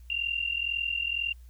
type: tone pair together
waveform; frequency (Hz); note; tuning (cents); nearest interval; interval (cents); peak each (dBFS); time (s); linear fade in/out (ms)
sine; 2752 / 2794; F7 / F7; -26 / 0; unison; 26; -31 / -30; 0.1-1.33; 2
effects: added 60 Hz sine -46 dBFS peak until 1.49 s + white hiss -67 dBFS RMS until 1.49 s